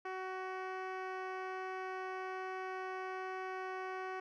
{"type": "tone with low-pass filter", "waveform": "10% pulse", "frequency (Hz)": 374.9, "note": "F#4", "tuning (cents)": 23, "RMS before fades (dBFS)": -42, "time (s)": [0.05, 4.2], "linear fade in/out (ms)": 5, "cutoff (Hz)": 2100, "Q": 0.52, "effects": []}